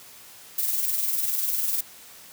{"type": "noise with tremolo", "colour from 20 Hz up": "violet", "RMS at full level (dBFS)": -24, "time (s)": [0.58, 1.81], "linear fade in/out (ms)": 5, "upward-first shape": "square", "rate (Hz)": 20, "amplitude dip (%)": 40, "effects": ["white hiss -47 dBFS RMS until 2.32 s", "high-pass 60 Hz 12 dB/octave"]}